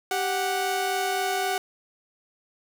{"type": "tone pair together", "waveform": "sawtooth", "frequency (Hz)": [390.9, 738], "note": ["G4", "F#5"], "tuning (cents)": [-5, -5], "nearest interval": "major seventh", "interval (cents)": 1100, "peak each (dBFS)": [-25, -22], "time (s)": [0.11, 1.58], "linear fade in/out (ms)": 2, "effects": []}